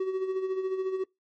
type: tone with tremolo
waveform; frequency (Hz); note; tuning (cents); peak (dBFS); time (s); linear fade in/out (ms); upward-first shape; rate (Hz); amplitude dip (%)
triangle; 378; F#4; +37; -23; 0-1.04; 5; sine; 14; 55
effects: noise-tail reverb RT60 0.2 s tail -25 dB re dry + MP3 32 kbps